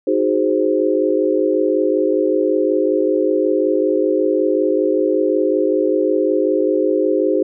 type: chord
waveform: sine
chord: Ab dominant seventh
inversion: second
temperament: equal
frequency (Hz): 311.1 / 370 / 415.3 / 523.3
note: Eb4 / Gb4 / Ab4 / C5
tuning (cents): 0 / 0 / 0 / 0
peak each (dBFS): -19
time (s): 0.07-7.43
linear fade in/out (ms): 5
effects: none